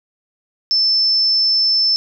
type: tone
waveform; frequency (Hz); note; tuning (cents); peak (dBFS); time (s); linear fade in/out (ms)
sine; 5290; E8; +5; -12; 0.71-1.96; 0
effects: none